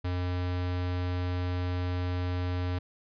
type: tone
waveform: square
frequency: 90 Hz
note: F#2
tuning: 47 cents flat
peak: -29 dBFS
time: 0.04-2.79 s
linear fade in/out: 10 ms
effects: resampled to 11025 Hz